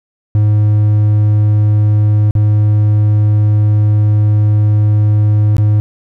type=tone with dropouts; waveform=triangle; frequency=105.4 Hz; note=G#2; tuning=26 cents sharp; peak=-5 dBFS; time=0.35-5.8 s; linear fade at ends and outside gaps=0 ms; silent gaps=2.309-2.352 / 5.567-5.582 s; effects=none